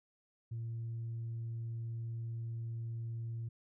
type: tone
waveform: sine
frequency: 115.1 Hz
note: A#2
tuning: 22 cents flat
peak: -36 dBFS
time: 0.51-3.49 s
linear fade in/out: 10 ms
effects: tanh soft clip ceiling -35 dBFS